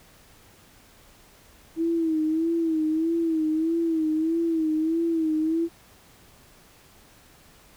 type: tone with vibrato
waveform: sine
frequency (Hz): 322.6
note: E4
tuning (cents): -37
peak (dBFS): -21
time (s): 1.76-5.69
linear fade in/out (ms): 50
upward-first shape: sine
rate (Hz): 1.6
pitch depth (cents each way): 66
effects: pink hiss -54 dBFS RMS until 7.76 s